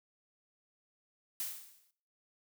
blue noise with exponential decay, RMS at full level -35 dBFS, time 1.4-1.91 s, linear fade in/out 2 ms, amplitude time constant 110 ms, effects noise-tail reverb RT60 0.5 s tail -17 dB re dry

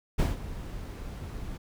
brown noise with ADSR envelope, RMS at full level -23 dBFS, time 0.18-1.58 s, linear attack 16 ms, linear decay 160 ms, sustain -15 dB, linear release 16 ms, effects none

